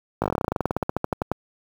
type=slowing click train; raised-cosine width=1 ms; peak=-8 dBFS; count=24; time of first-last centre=0.22-1.316 s; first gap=18 ms; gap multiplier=1.08; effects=high-pass 60 Hz 12 dB/octave + 7-bit